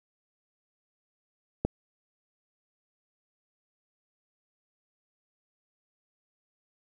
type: click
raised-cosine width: 2 ms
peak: -12 dBFS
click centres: 1.65 s
effects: 9-bit